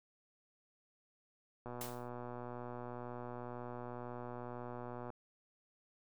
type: click train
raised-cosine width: 1 ms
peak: -32 dBFS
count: 421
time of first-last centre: 1.66-5.103 s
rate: 122 Hz
type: noise with exponential decay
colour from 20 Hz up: white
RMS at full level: -42 dBFS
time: 1.81-2.09 s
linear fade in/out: 1 ms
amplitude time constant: 60 ms
effects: none